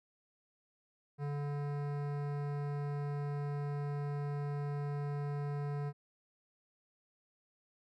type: tone with hard clipping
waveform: sine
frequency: 144.3 Hz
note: D3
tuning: 30 cents flat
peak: -37 dBFS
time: 1.18-5.93 s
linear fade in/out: 50 ms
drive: 17 dB
effects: none